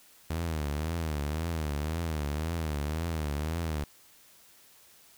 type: tone with vibrato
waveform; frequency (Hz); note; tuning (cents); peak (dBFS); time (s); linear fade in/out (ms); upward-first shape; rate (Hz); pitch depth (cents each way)
sawtooth; 77.9; D#2; +3; -26; 0.3-3.84; 5; triangle; 1.9; 160
effects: white hiss -58 dBFS RMS until 5.17 s